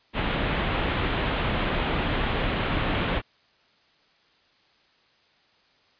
pink low-pass noise, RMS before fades -26 dBFS, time 0.13-3.22 s, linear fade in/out 50 ms, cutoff 3500 Hz, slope 48 dB/octave, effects white hiss -62 dBFS RMS until 5.99 s + resampled to 11025 Hz

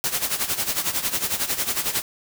white noise with tremolo, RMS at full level -22 dBFS, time 0.04-2.02 s, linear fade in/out 0 ms, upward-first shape sine, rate 11 Hz, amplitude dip 75%, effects none

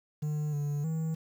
triangle tone with pitch steps, 150.5 / 145.3 / 160.2 Hz, D3 / D3 / E3, +43 / -18 / -49 cents, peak -27 dBFS, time 0.22-1.15 s, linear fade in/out 10 ms, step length 310 ms, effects 9-bit

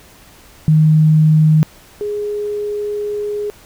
sine tone pair in turn, 155.56 / 415.3 Hz, D#3 / G#4, 0 / 0 cents, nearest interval octave + perfect fourth, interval 1700 cents, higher second, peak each -7 / -18 dBFS, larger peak first, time 0.68-1.63 / 2.01-3.5 s, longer second, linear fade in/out 0 ms, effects pink hiss -44 dBFS RMS until 3.65 s

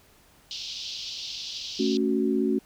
white band-pass noise, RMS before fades -36 dBFS, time 0.51-1.97 s, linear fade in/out 0 ms, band 2900 to 5400 Hz, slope 48 dB/octave
sine chord, F# minor, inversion first, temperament just, 222 / 277.5 / 370 Hz, A3 / C#4 / F#4, +16 / +2 / 0 cents, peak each -26 dBFS, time 1.79-2.59 s, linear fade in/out 10 ms
effects pink hiss -58 dBFS RMS until 2.65 s

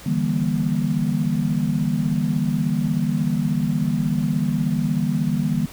sine chord, E half-diminished seventh, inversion third, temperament just, 148.33 / 164.81 / 197.78 / 237.3 Hz, D3 / E3 / G3 / Bb3, +18 / 0 / +16 / +31 cents, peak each -24 dBFS, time 0.06-5.66 s, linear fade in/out 5 ms, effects pink hiss -41 dBFS RMS until 5.72 s

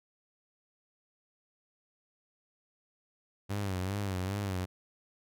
sawtooth tone with vibrato, 96.7 Hz, G2, 23 cents flat, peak -28 dBFS, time 3.49-4.66 s, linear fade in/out 20 ms, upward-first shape sine, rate 2.5 Hz, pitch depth 100 cents each way, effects none

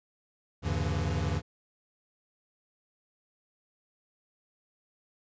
square tone cluster, 77.5 / 97.4 / 134.6 / 145.5 / 166.5 Hz, D#2 / G2 / C3 / D3 / E3, -6 / -11 / +49 / -16 / +18 cents, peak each -33 / -33 / -39 / -38 / -37 dBFS, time 0.62-1.42 s, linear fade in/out 50 ms, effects resampled to 16000 Hz

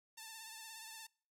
5% pulse tone with vibrato, 890 Hz, A5, 20 cents sharp, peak -37 dBFS, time 0.17-1.07 s, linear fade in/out 10 ms, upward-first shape triangle, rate 17 Hz, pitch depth 50 cents each way, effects noise-tail reverb RT60 0.5 s tail -26 dB re dry

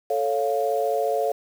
sine chord, A augmented, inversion none, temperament equal, 440 / 554.4 / 698.5 Hz, A4 / C#5 / E#5, 0 / 0 / 0 cents, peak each -25 dBFS, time 0.1-1.32 s, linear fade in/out 5 ms, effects 7-bit

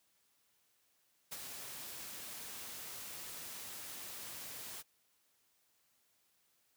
white noise with ADSR envelope, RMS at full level -42 dBFS, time 1.31-4.83 s, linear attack 16 ms, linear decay 32 ms, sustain -5 dB, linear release 29 ms, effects white hiss -75 dBFS RMS until 6.76 s + high-pass 60 Hz 12 dB/octave

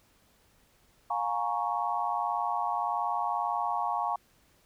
sine chord, Bb minor seventh, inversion second, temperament equal with one note detuned, 709.8 / 830.6 / 932.3 / 1108.7 Hz, F5 / Ab5 / Bb5 / Db6, +28 / 0 / 0 / 0 cents, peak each -33 dBFS, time 1.1-4.16 s, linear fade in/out 5 ms, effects pink hiss -65 dBFS RMS until 4.65 s

